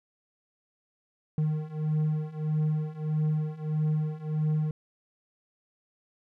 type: beating tone pair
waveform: triangle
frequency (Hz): 153 / 154.6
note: D#3 / D#3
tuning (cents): -29 / -11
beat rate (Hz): 1.6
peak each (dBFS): -28 / -26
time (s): 1.38-4.71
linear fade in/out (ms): 2
effects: none